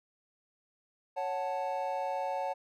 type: chord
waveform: triangle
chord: F# minor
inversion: second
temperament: equal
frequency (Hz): 554.4 / 740 / 880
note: C#5 / F#5 / A5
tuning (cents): 0 / 0 / 0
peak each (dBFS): -34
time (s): 1.16-2.54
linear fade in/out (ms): 20
effects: none